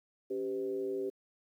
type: tone with frequency modulation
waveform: sine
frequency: 391.2 Hz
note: G4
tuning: 4 cents flat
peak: -32 dBFS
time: 0.3-1.1 s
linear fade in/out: 10 ms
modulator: 112 Hz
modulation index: 0.72
effects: high-pass 200 Hz 12 dB/octave + 11-bit